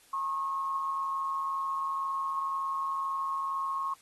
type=tone with amplitude modulation; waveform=sine; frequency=1085 Hz; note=C#6; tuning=37 cents flat; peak=-27 dBFS; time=0.13-3.94 s; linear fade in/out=5 ms; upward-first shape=sine; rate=162 Hz; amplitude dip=50%; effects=white hiss -60 dBFS RMS until 4.01 s + AAC 32 kbps